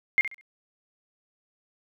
sine tone with echo, 2123 Hz, C7, 25 cents sharp, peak -16 dBFS, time 0.18-0.21 s, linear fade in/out 0 ms, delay 67 ms, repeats 3, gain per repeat -12 dB, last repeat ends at 0.411 s, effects none

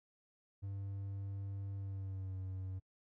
triangle tone with pitch glide, 98.6 to 94.26 Hz, G2 to F#2, +11 to +33 cents, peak -38 dBFS, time 0.62-2.8 s, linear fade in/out 20 ms, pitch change -78 cents, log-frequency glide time 1.76-2.37 s, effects noise-tail reverb RT60 0.1 s tail -26 dB re dry

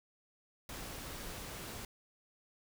pink noise, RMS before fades -45 dBFS, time 0.69-1.85 s, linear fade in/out 2 ms, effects none

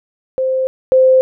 sine tone pair in turn, 522 / 519.7 Hz, C5 / C5, -4 / -12 cents, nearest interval unison, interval 8 cents, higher first, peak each -13 / -6 dBFS, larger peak second, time 0.38-0.67 / 0.92-1.21 s, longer neither, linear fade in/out 0 ms, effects none

